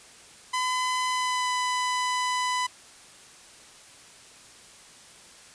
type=tone with pitch glide; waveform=sawtooth; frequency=1011 to 1000 Hz; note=B5 to B5; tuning=+40 to +21 cents; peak=-21 dBFS; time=0.53-2.67 s; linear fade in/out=10 ms; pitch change=-19 cents; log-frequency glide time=1.08-1.49 s; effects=white hiss -50 dBFS RMS until 5.54 s + resampled to 22050 Hz